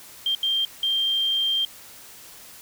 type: tone bursts at uneven times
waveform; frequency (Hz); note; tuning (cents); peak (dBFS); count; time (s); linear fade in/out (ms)
sine; 3176; G7; +22; -20; 3; 0.26-0.35 / 0.43-0.65 / 0.83-1.65; 2
effects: white hiss -45 dBFS RMS until 2.61 s